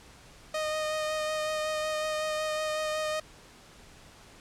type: tone with vibrato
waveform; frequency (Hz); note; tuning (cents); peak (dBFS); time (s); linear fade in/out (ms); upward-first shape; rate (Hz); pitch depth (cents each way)
sawtooth; 618; D#5; -12; -25; 0.54-3.2; 5; sine; 5.4; 13
effects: pink hiss -53 dBFS RMS until 4.4 s + low-pass 9000 Hz 12 dB/octave